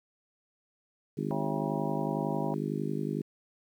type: harmonic tone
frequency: 51 Hz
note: G#1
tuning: 31 cents flat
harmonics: 3 / 4 / 5 / 6 / 7 / 8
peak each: -35 / -36 / -37 / -38 / -38 / -39 dBFS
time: 1.17-3.22 s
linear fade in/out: 10 ms
type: chord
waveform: sine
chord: C# diminished seventh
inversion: none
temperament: just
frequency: 554.4 / 665.2 / 798.3 / 957.9 Hz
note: C#5 / E5 / G5 / Bb5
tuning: 0 / +16 / +31 / +47 cents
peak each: -39 dBFS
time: 1.31-2.54 s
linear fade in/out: 0 ms
effects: 10-bit